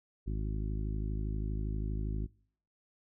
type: harmonic tone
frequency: 52.5 Hz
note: G#1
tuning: 19 cents sharp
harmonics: 1 / 2 / 3 / 4 / 5 / 6 / 7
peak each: -33 / -39 / -43 / -45 / -47 / -49 / -50 dBFS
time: 0.26-2.27 s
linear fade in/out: 20 ms
effects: noise-tail reverb RT60 0.6 s tail -25 dB re dry